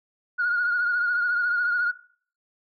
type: tone with vibrato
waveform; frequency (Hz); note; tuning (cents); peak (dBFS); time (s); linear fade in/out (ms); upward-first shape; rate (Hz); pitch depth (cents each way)
sine; 1438; F#6; -50; -20; 0.38-1.92; 20; triangle; 14; 56
effects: noise-tail reverb RT60 0.5 s tail -19 dB re dry + tanh soft clip ceiling -16 dBFS